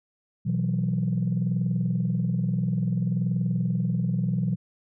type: chord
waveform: sine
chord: B suspended fourth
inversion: none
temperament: just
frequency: 123.47 / 164.63 / 185.21 Hz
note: B2 / E3 / F#3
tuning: 0 / -2 / +2 cents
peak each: -26 dBFS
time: 0.45-4.56 s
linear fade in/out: 20 ms
effects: tanh soft clip ceiling -16 dBFS